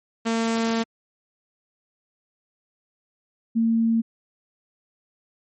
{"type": "tone pair in turn", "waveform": ["sawtooth", "sine"], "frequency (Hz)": [227.5, 227.5], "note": ["A#3", "A#3"], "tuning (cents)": [-42, -42], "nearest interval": "unison", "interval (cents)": 0, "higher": "neither", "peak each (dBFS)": -17, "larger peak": "neither", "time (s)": [[0.25, 0.84], [3.55, 4.02]], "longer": "first", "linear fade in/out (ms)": 20, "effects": ["MP3 32 kbps"]}